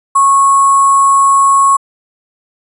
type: tone with sample-and-hold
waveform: sine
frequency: 1100 Hz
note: C#6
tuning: 14 cents flat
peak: -5 dBFS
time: 0.15-1.77 s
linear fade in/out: 10 ms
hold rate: 8820 Hz
effects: resampled to 32000 Hz